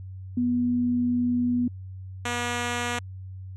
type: tone pair in turn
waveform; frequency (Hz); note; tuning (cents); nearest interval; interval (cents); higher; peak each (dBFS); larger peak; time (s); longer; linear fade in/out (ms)
sine / 5% pulse; 244.5 / 241; B3 / B3; -17 / -42; unison; 25; first; -21 / -15; second; 0.37-1.68 / 2.25-2.99; first; 5
effects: added 94 Hz sine -36 dBFS peak until 3.56 s + resampled to 24000 Hz